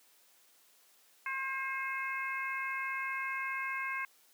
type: harmonic tone with a mistuned harmonic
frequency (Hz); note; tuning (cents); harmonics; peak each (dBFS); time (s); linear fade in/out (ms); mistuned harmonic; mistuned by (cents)
535; C5; +38; 2 / 3 / 4 / 5; -39 / -39 / -38 / -44; 1.26-4.05; 2; 5; -58
effects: white hiss -65 dBFS RMS until 4.33 s + high-pass 300 Hz 12 dB/octave